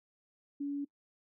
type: tone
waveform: sine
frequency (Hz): 284.2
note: C#4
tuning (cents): +43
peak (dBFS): -33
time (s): 0.6-0.85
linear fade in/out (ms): 10
effects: noise-tail reverb RT60 0.1 s tail -22 dB re dry